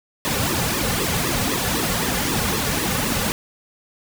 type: noise with flanger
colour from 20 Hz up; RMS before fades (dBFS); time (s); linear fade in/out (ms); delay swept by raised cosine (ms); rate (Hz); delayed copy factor
pink; -22; 0.25-3.32; 0; 1.3 to 3.2; 3.9; -0.85
effects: none